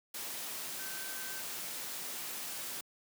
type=tone in noise; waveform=sine; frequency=1542 Hz; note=G6; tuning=29 cents flat; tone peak=-47 dBFS; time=0.79-1.41 s; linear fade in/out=5 ms; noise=white; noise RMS=-41 dBFS; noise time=0.14-2.81 s; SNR=-9 dB; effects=high-pass 150 Hz 12 dB/octave